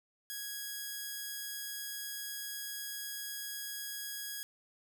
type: tone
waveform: 5% pulse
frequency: 1656 Hz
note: G#6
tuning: 5 cents flat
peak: -28 dBFS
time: 0.3-4.43 s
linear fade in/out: 0 ms
effects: none